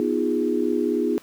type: chord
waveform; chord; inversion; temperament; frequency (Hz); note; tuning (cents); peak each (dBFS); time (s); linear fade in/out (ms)
sine; F half-diminished seventh; second; equal with one note detuned; 246.9 / 311.1 / 349.2 / 412; Cb4 / Eb4 / F4 / Ab4; 0 / 0 / 0 / -14; -25; 0-1.18; 0
effects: pink hiss -50 dBFS RMS until 1.22 s + high-pass 150 Hz 12 dB/octave